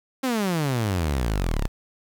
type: exponential sweep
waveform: sawtooth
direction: down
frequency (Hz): 271.3 to 30.82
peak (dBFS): -18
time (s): 0.23-1.68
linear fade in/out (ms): 10
effects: 8-bit